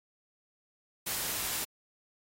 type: noise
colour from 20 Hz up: white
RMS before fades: -34 dBFS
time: 1.06-1.65 s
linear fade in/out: 10 ms
effects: AAC 48 kbps